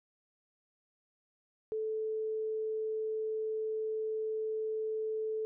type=tone; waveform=sine; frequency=436.9 Hz; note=A4; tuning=12 cents flat; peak=-32 dBFS; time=1.72-5.45 s; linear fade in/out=0 ms; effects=none